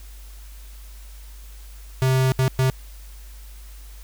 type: tone bursts at uneven times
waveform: square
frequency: 130.81 Hz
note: C3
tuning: in tune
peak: -17 dBFS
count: 3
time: 2.02-2.32 / 2.39-2.48 / 2.59-2.7 s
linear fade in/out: 0 ms
effects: added 50 Hz sine -38 dBFS peak until 4.03 s + white hiss -50 dBFS RMS until 4.03 s